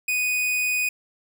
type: tone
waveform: 45% pulse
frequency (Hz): 2485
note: D#7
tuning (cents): -3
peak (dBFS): -21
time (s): 0.08-0.89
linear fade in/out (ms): 5
effects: none